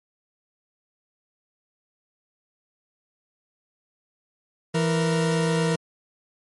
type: tone pair together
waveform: 40% pulse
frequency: 165.5 / 468.1 Hz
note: E3 / A#4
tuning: +7 / +7 cents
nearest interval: octave + tritone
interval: 1800 cents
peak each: -21 / -24 dBFS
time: 4.74-5.76 s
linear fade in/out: 10 ms
effects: MP3 48 kbps